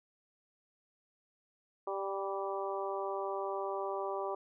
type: harmonic tone with a mistuned harmonic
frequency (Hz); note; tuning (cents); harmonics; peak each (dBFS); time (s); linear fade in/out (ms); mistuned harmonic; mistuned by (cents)
196; G3; 0; 2 / 3 / 4 / 5 / 6; -38 / -40 / -41 / -42 / -43; 1.87-4.35; 5; 6; -16
effects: none